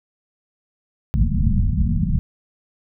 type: low-pass noise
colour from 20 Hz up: pink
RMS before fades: -18 dBFS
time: 1.14-2.19 s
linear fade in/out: 0 ms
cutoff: 230 Hz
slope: 96 dB/octave
effects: none